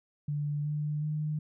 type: tone with pitch steps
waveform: sine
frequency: 146.83 / 149.48 / 152.18 Hz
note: D3 / D3 / D#3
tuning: 0 / +31 / -38 cents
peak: -29 dBFS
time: 0.28-1.39 s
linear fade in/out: 5 ms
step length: 370 ms
effects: none